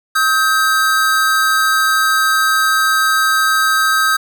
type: tone pair together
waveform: square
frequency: 1277 / 1571.7 Hz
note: D#6 / G6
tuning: +45 / +4 cents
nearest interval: major third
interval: 359 cents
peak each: -15 dBFS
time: 0.15-4.17 s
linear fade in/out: 10 ms
effects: none